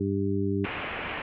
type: harmonic tone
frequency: 98.7 Hz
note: G2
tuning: 12 cents sharp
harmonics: 1 / 2 / 3 / 4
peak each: -30 / -30 / -30 / -30 dBFS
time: 0-0.66 s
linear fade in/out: 10 ms
type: low-pass noise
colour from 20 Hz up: white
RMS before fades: -34 dBFS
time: 0.64-1.22 s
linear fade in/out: 5 ms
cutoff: 2800 Hz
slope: 48 dB/octave
effects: none